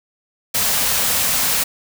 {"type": "band-stop noise", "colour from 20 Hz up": "white", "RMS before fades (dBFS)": -18, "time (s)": [0.54, 1.64], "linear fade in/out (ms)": 10, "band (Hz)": [290, 430], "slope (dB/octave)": 96, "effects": []}